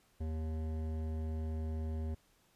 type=tone with hard clipping; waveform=sine; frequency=79 Hz; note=D#2; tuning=27 cents sharp; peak=-37 dBFS; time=0.2-2.15 s; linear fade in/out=10 ms; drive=14 dB; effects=pink hiss -70 dBFS RMS until 2.55 s + resampled to 32000 Hz